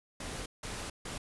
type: noise bursts at uneven times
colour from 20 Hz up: pink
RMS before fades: -40 dBFS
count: 3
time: 0.2-0.46 / 0.63-0.9 / 1.05-1.18 s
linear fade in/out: 5 ms
effects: resampled to 24000 Hz